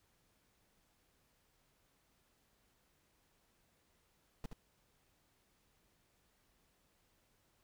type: noise with echo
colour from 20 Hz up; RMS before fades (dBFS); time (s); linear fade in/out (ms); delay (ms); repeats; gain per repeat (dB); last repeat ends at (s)
brown; -41; 4.44-4.46; 2; 72; 1; -6; 4.532
effects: pink hiss -75 dBFS RMS until 7.63 s